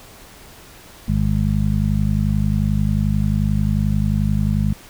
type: harmonic tone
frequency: 51.3 Hz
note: G#1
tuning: 21 cents flat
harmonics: 1 / 2 / 3 / 4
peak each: -21 / -21 / -21 / -21 dBFS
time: 1.08-4.73 s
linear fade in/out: 5 ms
effects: pink hiss -43 dBFS RMS until 4.89 s